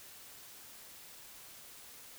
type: silence
effects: white hiss -53 dBFS RMS until 2.18 s